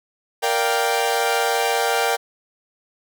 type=chord; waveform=sawtooth; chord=G minor seventh; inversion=first; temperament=equal; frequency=466.2 / 587.3 / 698.5 / 784 Hz; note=Bb4 / D5 / F5 / G5; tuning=0 / 0 / 0 / 0 cents; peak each=-19 / -23 / -22 / -18 dBFS; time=0.42-2.17 s; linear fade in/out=20 ms; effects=none